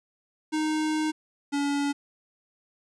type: tone pair in turn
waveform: square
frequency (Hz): 309.8 / 284.5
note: D#4 / C#4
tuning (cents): -7 / +45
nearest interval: minor second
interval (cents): 148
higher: first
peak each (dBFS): -25 / -25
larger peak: neither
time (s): 0.52-1.12 / 1.52-1.93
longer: first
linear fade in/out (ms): 20
effects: resampled to 22050 Hz + 11-bit